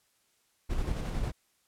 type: noise with tremolo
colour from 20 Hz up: brown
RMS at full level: -30 dBFS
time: 0.69-1.32 s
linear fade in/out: 20 ms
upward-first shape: square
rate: 11 Hz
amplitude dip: 30%
effects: white hiss -71 dBFS RMS until 1.67 s + low-pass 12000 Hz 12 dB/octave